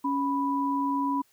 sine tone pair together, 278.3 / 987 Hz, C#4 / B5, +7 / -1 cents, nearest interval octave + minor seventh, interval 2192 cents, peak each -27 dBFS, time 0.04-1.22 s, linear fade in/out 10 ms, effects white hiss -65 dBFS RMS until 1.32 s

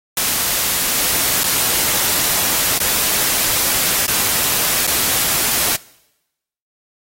white noise with dropouts, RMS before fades -17 dBFS, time 0.17-5.76 s, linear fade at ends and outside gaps 2 ms, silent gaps 1.435-1.44 / 2.78-2.801 / 4.062-4.079 / 4.869-4.874 s, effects noise-tail reverb RT60 0.9 s tail -22 dB re dry + AAC 48 kbps

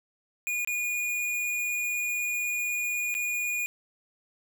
square tone with dropouts, 2444 Hz, D#7, 32 cents flat, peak -28 dBFS, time 0.47-3.66 s, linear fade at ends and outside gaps 0 ms, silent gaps 0.648-0.674 / 3.142-3.15 s, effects none

